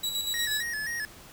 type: tone with tremolo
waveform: sawtooth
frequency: 3904 Hz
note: B7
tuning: 21 cents flat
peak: -24 dBFS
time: 0.03-0.63 s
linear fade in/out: 10 ms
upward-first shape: square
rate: 8.3 Hz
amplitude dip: 45%
type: tone with vibrato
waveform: square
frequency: 1796 Hz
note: A6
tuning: 35 cents sharp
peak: -31 dBFS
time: 0.34-1.05 s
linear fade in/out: 0 ms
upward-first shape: square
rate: 3.8 Hz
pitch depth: 74 cents each way
type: clicks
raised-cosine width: 0.2 ms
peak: -34 dBFS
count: 2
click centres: 0.374 / 0.42 s
effects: pink hiss -49 dBFS RMS until 1.32 s